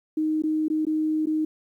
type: tone with dropouts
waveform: sine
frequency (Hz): 311.1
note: D#4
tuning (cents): 0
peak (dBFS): -21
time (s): 0.17-1.45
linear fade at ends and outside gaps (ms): 5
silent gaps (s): 0.422-0.436 / 0.683-0.7 / 0.852-0.867 / 1.258-1.269
effects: 10-bit